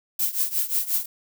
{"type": "noise with tremolo", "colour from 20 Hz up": "violet", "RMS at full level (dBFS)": -21, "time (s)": [0.19, 1.06], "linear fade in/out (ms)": 5, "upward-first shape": "triangle", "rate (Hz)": 5.6, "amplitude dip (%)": 90, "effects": []}